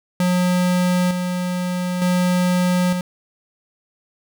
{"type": "tone with tremolo", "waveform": "square", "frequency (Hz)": 180, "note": "F#3", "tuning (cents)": -47, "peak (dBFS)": -16, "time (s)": [0.2, 3.01], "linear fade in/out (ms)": 2, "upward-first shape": "square", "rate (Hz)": 0.55, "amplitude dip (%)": 45, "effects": []}